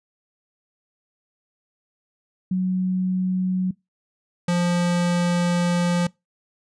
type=tone pair in turn; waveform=sine / square; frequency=185 / 175.01 Hz; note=F#3 / F3; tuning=0 / +4 cents; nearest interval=minor second; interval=96 cents; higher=first; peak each=-19 dBFS; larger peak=neither; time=2.51-3.71 / 4.48-6.07 s; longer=second; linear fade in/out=5 ms; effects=noise-tail reverb RT60 0.2 s tail -23 dB re dry + resampled to 22050 Hz